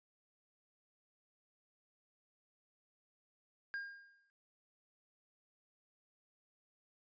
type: tone with exponential decay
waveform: triangle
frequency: 1613 Hz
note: G6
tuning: 49 cents sharp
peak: -35 dBFS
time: 3.74-4.3 s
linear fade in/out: 0 ms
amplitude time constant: 120 ms
effects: resampled to 16000 Hz